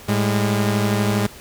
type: tone pair together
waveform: sawtooth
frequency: 107.83 / 203.3 Hz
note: A2 / G#3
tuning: -34 / -37 cents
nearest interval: major seventh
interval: 1097 cents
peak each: -16 dBFS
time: 0.08-1.27 s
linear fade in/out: 10 ms
effects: pink hiss -41 dBFS RMS until 1.4 s